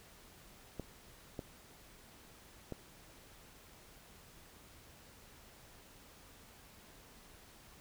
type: clicks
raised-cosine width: 2 ms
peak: -27 dBFS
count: 3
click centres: 0.797 / 1.392 / 2.723 s
effects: pink hiss -59 dBFS RMS until 7.8 s